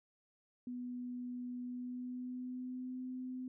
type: tone with pitch glide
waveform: sine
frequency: 246.9 to 254.9 Hz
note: B3 to C4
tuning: 0 to -45 cents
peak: -40 dBFS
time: 0.67-3.48 s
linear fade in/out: 2 ms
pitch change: +55 cents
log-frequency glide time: 1.63-3.01 s
effects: none

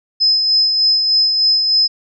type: tone with tremolo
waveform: sine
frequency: 5100 Hz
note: D#8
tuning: 42 cents sharp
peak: -9 dBFS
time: 0.2-1.88 s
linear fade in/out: 20 ms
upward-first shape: sine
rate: 3.3 Hz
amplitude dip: 40%
effects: none

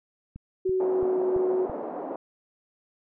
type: click train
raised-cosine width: 5 ms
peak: -28 dBFS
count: 5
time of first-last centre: 0.36-1.698 s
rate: 2.99 Hz
type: tone with pitch glide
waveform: sine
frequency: 374.2 to 370.3 Hz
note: F#4 to F#4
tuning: +20 to +1 cents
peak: -22 dBFS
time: 0.65-1.66 s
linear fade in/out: 10 ms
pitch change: -19 cents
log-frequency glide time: 0.78-1.23 s
type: band-pass noise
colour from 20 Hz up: white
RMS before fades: -34 dBFS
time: 0.8-2.16 s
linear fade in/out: 2 ms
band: 260 to 740 Hz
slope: 24 dB/octave
effects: none

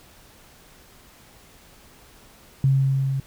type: tone with level ramp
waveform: sine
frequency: 135.2 Hz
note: C#3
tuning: 43 cents flat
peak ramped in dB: -14 to -22 dBFS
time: 2.64-3.2 s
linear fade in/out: 2 ms
effects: pink hiss -51 dBFS RMS until 3.26 s

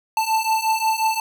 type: beating tone pair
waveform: square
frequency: 880 / 885.6 Hz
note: A5 / A5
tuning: 0 / +11 cents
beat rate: 5.6 Hz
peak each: -23 / -21 dBFS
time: 0.17-1.2 s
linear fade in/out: 2 ms
effects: none

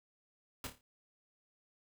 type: noise with echo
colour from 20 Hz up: pink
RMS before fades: -41 dBFS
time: 0.64-0.67 s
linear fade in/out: 2 ms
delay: 28 ms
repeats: 5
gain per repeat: -7 dB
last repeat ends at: 0.81 s
effects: none

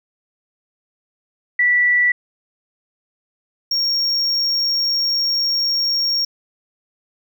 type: tone pair in turn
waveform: sine / triangle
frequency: 1960 / 5556 Hz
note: B6 / F8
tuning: -14 / -10 cents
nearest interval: octave + tritone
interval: 1804 cents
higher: second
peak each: -12 / -15 dBFS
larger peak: first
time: 1.59-2.12 / 3.71-6.25 s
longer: second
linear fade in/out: 5 ms
effects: none

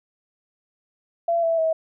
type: tone with pitch steps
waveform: sine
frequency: 678 / 661 / 644 Hz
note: E5 / E5 / E5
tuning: +49 / +5 / -41 cents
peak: -18 dBFS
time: 1.28-1.73 s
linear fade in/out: 5 ms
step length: 150 ms
effects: none

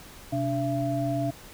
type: tone cluster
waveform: sine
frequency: 128.2 / 289.5 / 674 Hz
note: C3 / D4 / E5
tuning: -35 / -25 / +38 cents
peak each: -29 dBFS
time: 0.32-1.31 s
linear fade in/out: 10 ms
effects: pink hiss -47 dBFS RMS until 1.53 s

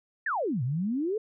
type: exponential two-way sweep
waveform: sine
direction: down then up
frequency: 1890 to 116.54 to 454.6 Hz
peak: -26 dBFS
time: 0.26-1.18 s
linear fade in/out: 5 ms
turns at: 0.63 s
effects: none

